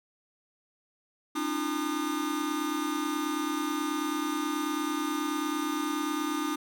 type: tone cluster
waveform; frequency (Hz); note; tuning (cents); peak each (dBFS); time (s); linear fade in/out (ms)
square; 274 / 303.2 / 341.8 / 1214; C#4 / D#4 / F4 / D#6; -20 / -45 / -37 / -43; -37 / -32 / -38 / -36; 1.35-6.56; 10
effects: none